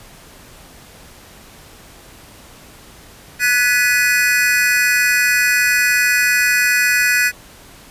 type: chord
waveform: square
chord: G# minor seventh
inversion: third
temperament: equal with one note detuned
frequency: 1480 / 1701 / 1975.5 / 2489 Hz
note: F#6 / G#6 / B6 / D#7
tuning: 0 / +41 / 0 / 0 cents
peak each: -19 dBFS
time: 3.39-7.32 s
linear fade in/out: 50 ms
effects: pink hiss -42 dBFS RMS until 7.9 s + resampled to 32000 Hz